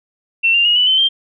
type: tone with pitch steps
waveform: sine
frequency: 2701 / 2788 / 2878 / 2971 / 3067 / 3166 Hz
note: E7 / F7 / F#7 / F#7 / G7 / G7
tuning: +42 / -4 / -49 / +6 / -38 / +17 cents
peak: -10 dBFS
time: 0.43-1.09 s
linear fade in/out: 20 ms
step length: 110 ms
effects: none